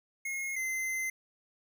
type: tone pair in turn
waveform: square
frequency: 2157 / 2067 Hz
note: C#7 / C7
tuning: -48 / -22 cents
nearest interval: minor second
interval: 74 cents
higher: first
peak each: -34 / -32 dBFS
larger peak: second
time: 0.25-0.56 / 0.56-1.1 s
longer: second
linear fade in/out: 5 ms
effects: none